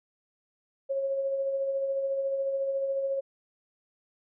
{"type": "tone with tremolo", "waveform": "sine", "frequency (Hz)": 545, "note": "C#5", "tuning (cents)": -29, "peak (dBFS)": -25, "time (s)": [0.89, 3.21], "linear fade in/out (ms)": 20, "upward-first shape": "sine", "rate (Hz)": 14, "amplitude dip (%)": 35, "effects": []}